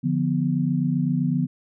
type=chord; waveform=sine; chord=B diminished; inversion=first; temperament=equal; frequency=146.83 / 174.61 / 246.9 Hz; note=D3 / F3 / B3; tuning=0 / 0 / 0 cents; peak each=-24 dBFS; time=0.03-1.47 s; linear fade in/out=20 ms; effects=none